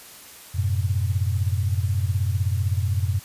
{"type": "tone cluster", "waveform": "sine", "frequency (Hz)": [91.1, 107.1, 126.3], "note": ["F#2", "A2", "B2"], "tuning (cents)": [-26, -46, 39], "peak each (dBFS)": [-22, -25, -29], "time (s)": [0.54, 3.2], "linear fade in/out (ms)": 20, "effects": ["white hiss -44 dBFS RMS until 3.24 s", "resampled to 32000 Hz"]}